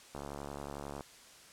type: click train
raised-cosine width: 1 ms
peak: -28 dBFS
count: 62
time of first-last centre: 0.15-1.008 s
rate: 71.1 Hz
effects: white hiss -56 dBFS RMS until 1.52 s + low-pass 9000 Hz 12 dB/octave